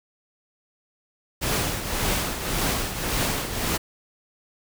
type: noise with tremolo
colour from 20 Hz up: pink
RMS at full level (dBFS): -23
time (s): 1.41-3.78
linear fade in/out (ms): 20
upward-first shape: triangle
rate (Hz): 1.8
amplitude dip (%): 65
effects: none